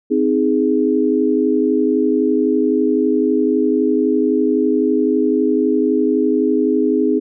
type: chord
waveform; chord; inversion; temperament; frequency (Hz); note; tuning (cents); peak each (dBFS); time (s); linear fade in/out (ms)
sine; Ab major; first; just; 259.6 / 311.5 / 415.3; C4 / Eb4 / Ab4; -13 / +2 / 0; -17; 0.1-7.2; 20
effects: none